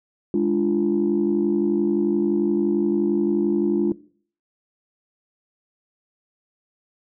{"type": "chord", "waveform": "sine", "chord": "D diminished", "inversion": "second", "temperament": "equal with one note detuned", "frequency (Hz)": [207.7, 293.7, 345.2], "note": ["Ab3", "D4", "F4"], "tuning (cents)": [0, 0, -20], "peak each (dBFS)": [-22, -22, -20], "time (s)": [0.34, 3.92], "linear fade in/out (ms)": 2, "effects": ["noise-tail reverb RT60 0.5 s tail -19 dB re dry", "tanh soft clip ceiling -11 dBFS"]}